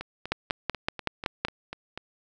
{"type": "two click trains", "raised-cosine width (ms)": 0.3, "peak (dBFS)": [-19, -9], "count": [9, 7], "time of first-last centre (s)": [[0.01, 1.976], [0.32, 1.45]], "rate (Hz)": [4.07, 5.31], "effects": []}